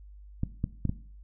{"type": "clicks", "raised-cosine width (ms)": 5, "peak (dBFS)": -15, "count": 4, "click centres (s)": [0.434, 0.641, 0.853, 0.894], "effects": ["noise-tail reverb RT60 0.5 s tail -17 dB re dry", "added 50 Hz sine -46 dBFS peak until 1.23 s"]}